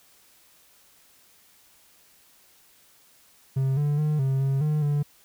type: tone with pitch steps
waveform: triangle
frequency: 133.8 / 146.4 / 151.7 / 134.2 / 135.9 / 151.8 / 145.7 Hz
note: C3 / D3 / D#3 / C3 / C#3 / D#3 / D3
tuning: +39 / -5 / -44 / +44 / -34 / -42 / -13 cents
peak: -19 dBFS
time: 3.56-5.03 s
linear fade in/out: 10 ms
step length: 210 ms
effects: white hiss -58 dBFS RMS until 5.24 s